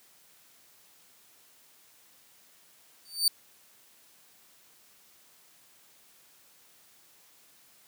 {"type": "tone with exponential growth", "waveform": "sawtooth", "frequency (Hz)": 4583, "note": "D8", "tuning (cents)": -43, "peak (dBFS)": -15, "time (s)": [3.05, 3.28], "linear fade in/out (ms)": 2, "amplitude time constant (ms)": 50, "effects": ["white hiss -60 dBFS RMS until 7.87 s", "high-pass 100 Hz 12 dB/octave"]}